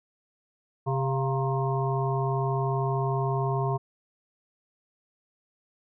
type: harmonic tone with a mistuned harmonic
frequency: 133.2 Hz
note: C3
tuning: 31 cents sharp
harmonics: 1 / 3 / 5 / 7 / 8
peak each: -26 / -31 / -33 / -34 / -35 dBFS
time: 0.86-3.78 s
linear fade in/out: 20 ms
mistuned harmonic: 5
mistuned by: +66 cents
effects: none